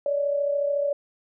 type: tone pair together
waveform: sine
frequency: 570.1 / 604 Hz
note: C#5 / D5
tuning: +48 / +48 cents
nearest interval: minor second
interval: 100 cents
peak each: -22 / -31 dBFS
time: 0.06-0.93 s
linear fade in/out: 2 ms
effects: none